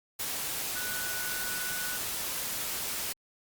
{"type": "tone in noise", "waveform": "sine", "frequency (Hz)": 1480, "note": "F#6", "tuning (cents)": 0, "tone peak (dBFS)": -37, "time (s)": [0.75, 1.98], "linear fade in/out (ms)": 10, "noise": "white", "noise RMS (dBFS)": -34, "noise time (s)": [0.19, 3.13], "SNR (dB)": -6, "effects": ["Opus 48 kbps"]}